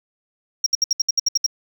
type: tone bursts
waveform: sine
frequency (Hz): 5600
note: F8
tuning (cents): +4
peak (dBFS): -11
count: 10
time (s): 0.64-1.464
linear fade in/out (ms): 5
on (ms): 23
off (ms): 66
effects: tanh soft clip ceiling -13 dBFS